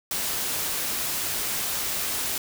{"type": "noise", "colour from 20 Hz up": "white", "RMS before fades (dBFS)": -28, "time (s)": [0.11, 2.38], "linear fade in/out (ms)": 2, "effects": []}